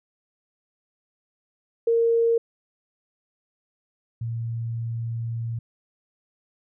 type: tone pair in turn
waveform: sine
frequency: 462 / 115.5 Hz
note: A#4 / A#2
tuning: -16 / -16 cents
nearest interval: 2 octaves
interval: 2400 cents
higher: first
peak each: -17 / -26 dBFS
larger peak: first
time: 1.87-2.38 / 4.21-5.59 s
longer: second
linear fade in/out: 5 ms
effects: none